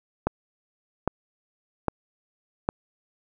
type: click train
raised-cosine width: 1 ms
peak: -8 dBFS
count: 4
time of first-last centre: 0.27-2.689 s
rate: 1.24 Hz
effects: none